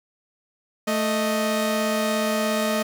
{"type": "tone pair together", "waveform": "sawtooth", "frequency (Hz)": [220, 623], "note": ["A3", "D#5"], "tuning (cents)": [0, 2], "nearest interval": "octave + tritone", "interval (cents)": 1802, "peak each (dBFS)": -20, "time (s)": [0.87, 2.83], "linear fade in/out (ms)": 10, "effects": []}